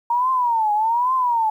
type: tone with vibrato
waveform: sine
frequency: 932.3 Hz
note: A#5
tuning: in tune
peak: -16 dBFS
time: 0.1-1.5 s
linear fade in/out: 5 ms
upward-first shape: triangle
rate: 1.2 Hz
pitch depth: 210 cents each way
effects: 9-bit